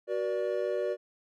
triangle tone cluster, 374.3 / 479.2 / 586 Hz, F#4 / A#4 / D5, +20 / +48 / -4 cents, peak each -31 / -31 / -30 dBFS, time 0.07-0.97 s, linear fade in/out 50 ms, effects none

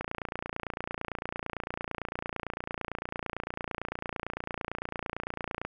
click train, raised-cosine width 0.5 ms, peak -18 dBFS, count 164, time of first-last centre 0.01-5.65 s, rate 28.9 Hz, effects none

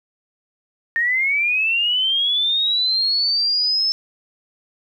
sine linear sweep, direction up, 1820 to 5274 Hz, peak -16 dBFS, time 0.96-3.92 s, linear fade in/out 0 ms, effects 9-bit

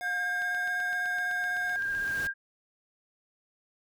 square tone with pitch glide, 718 to 722.6 Hz, F5 to F#5, +48 to -41 cents, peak -38 dBFS, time 0.01-1.76 s, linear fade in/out 0 ms, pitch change +11 cents, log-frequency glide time 0.21-0.76 s
sine tone with vibrato, 1603 Hz, G6, 38 cents sharp, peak -28 dBFS, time 0.01-2.34 s, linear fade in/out 50 ms, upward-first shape sine, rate 16 Hz, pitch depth 22 cents each way
click train, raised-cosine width 0.2 ms, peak -29 dBFS, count 15, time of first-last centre 0.42-2.206 s, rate 7.84 Hz
pink noise with exponential growth, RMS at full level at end -40 dBFS, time 0.84-2.27 s, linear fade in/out 0 ms, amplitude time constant 310 ms
effects none

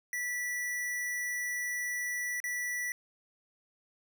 square tone with dropouts, 1959 Hz, B6, 15 cents flat, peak -33 dBFS, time 0.13-2.92 s, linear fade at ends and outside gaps 1 ms, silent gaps 2.402-2.44 s, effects none

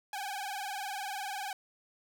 sawtooth tone with vibrato, 796 Hz, G5, 26 cents sharp, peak -32 dBFS, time 0.13-1.53 s, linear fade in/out 2 ms, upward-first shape triangle, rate 20 Hz, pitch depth 130 cents each way, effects none

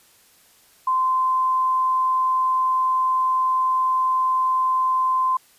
sine tone, 1035 Hz, C6, 19 cents flat, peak -17 dBFS, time 0.87-5.37 s, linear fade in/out 5 ms, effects white hiss -55 dBFS RMS until 5.58 s + resampled to 32000 Hz

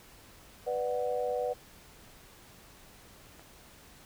sine chord, B minor, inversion none, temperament just, 493.9 / 592.7 / 740.8 Hz, B4 / D5 / F#5, 0 / +16 / +2 cents, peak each -31 / -35 / -36 dBFS, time 0.66-1.54 s, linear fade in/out 20 ms
click, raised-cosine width 0.5 ms, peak -36 dBFS, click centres 3.395 s
effects pink hiss -55 dBFS RMS until 4.05 s

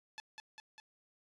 10% pulse tone with echo, 867 Hz, A5, 26 cents flat, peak -35 dBFS, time 0.18-0.2 s, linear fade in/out 0 ms, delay 200 ms, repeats 3, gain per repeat -3 dB, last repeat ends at 0.8 s, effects resampled to 22050 Hz

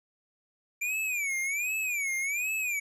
square tone with vibrato, 2349 Hz, D7, in tune, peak -29 dBFS, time 0.81-2.8 s, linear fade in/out 10 ms, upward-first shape sine, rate 1.3 Hz, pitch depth 180 cents each way, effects resampled to 32000 Hz + 11-bit

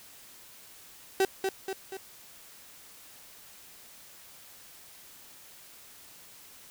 35% pulse tone with echo, 383.9 Hz, G4, 36 cents flat, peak -20 dBFS, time 1.2-1.25 s, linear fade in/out 2 ms, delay 240 ms, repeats 3, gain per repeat -5 dB, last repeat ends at 1.97 s, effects white hiss -52 dBFS RMS until 6.7 s

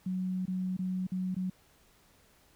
sine tone with dropouts, 185 Hz, F#3, in tune, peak -30 dBFS, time 0.06-1.5 s, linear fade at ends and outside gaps 5 ms, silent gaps 0.456-0.479 / 0.768-0.79 / 1.069-1.118 / 1.346-1.364 s, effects pink hiss -64 dBFS RMS until 2.55 s

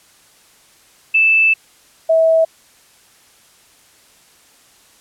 sine tone pair in turn, 2637 / 648.9 Hz, E7 / E5, 0 / -27 cents, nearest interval 2 octaves, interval 2427 cents, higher first, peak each -9 dBFS, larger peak neither, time 1.14-1.54 / 2.09-2.45 s, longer first, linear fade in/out 10 ms, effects white hiss -50 dBFS RMS until 5 s + low-pass 11000 Hz 12 dB/octave

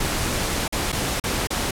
pink noise with dropouts, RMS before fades -24 dBFS, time 0-1.71 s, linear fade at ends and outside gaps 5 ms, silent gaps 0.68-0.724 / 0.92-0.926 / 1.2-1.238 / 1.472-1.504 s, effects low-pass 12000 Hz 12 dB/octave

